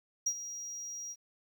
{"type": "tone with ADSR envelope", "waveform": "triangle", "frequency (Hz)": 5720, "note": "F8", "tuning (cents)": 41, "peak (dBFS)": -25, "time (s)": [0.26, 1.16], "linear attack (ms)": 8, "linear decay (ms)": 65, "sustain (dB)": -13, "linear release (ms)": 47, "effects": ["11-bit"]}